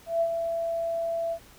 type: tone with ADSR envelope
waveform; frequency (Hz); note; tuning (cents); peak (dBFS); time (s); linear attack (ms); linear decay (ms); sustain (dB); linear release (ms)
sine; 668; E5; +23; -20; 0.06-1.39; 150; 69; -6; 69
effects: pink hiss -53 dBFS RMS until 1.58 s